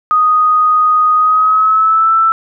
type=tone with pitch glide; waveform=sine; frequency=1244.5 to 1326.1 Hz; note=D#6 to E6; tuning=0 to +10 cents; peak=-7 dBFS; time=0.11-2.32 s; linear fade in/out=0 ms; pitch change=+110 cents; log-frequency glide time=1.16-2.13 s; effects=none